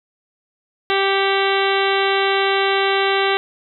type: harmonic tone with a mistuned harmonic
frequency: 391.6 Hz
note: G4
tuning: 2 cents flat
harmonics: 1 / 2 / 3 / 4 / 5 / 6 / 7 / 8 / 9 / 10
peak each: -19 / -22 / -24 / -25 / -26 / -27 / -27 / -28 / -29 / -29 dBFS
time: 0.9-3.37 s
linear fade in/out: 0 ms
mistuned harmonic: 6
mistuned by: -70 cents
effects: none